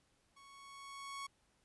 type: tone with level ramp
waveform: sawtooth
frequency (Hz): 1108.7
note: C#6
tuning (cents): 0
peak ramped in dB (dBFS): -55 to -38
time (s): 0.36-1.27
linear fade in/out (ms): 10
effects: pink hiss -75 dBFS RMS until 1.64 s + resampled to 24000 Hz